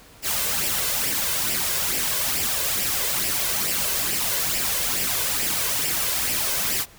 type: noise with flanger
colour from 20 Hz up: white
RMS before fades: -24 dBFS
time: 0.22-6.86 s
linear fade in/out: 50 ms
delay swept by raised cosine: 0.38 to 1.98 ms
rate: 2.3 Hz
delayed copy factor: +0.55
effects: pink hiss -49 dBFS RMS until 6.98 s